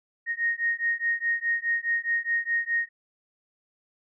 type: beating tone pair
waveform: sine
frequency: 1860 / 1864.8 Hz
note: A#6 / A#6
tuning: -4 / 0 cents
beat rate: 4.8 Hz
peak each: -27 dBFS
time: 0.26-2.89 s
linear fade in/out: 50 ms
effects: none